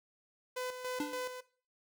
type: tone with tremolo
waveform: sawtooth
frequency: 504 Hz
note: B4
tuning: 35 cents sharp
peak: -32 dBFS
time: 0.56-1.41 s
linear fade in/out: 10 ms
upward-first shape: square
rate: 3.5 Hz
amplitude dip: 55%
type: tone with exponential decay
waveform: square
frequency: 294.6 Hz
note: D4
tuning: 6 cents sharp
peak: -31 dBFS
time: 1-1.28 s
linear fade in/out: 2 ms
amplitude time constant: 60 ms
effects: noise-tail reverb RT60 0.4 s tail -17 dB re dry